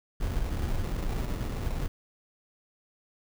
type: noise with sample-and-hold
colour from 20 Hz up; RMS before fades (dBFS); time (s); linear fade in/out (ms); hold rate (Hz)
brown; -30; 0.2-1.88; 10; 1575
effects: none